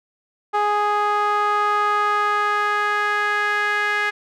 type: tone with band-pass filter sweep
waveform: sawtooth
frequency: 415.3 Hz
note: G#4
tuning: in tune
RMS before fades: -20 dBFS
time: 0.53-4.11 s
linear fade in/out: 20 ms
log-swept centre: 1000 to 1800 Hz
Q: 3.2
effects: none